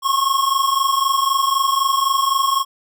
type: tone pair together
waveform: square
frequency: 1076.1 / 1100 Hz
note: C6 / C#6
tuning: +48 / -14 cents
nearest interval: unison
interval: 38 cents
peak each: -19 dBFS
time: 0.02-2.65 s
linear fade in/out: 50 ms
effects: none